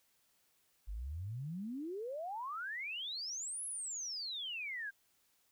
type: exponential two-way sweep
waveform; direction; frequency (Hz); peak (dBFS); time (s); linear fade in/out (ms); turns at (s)
sine; up then down; 46.25 to 11000 to 1567; -39; 0.87-4.91; 20; 3.65
effects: white hiss -74 dBFS RMS until 5.51 s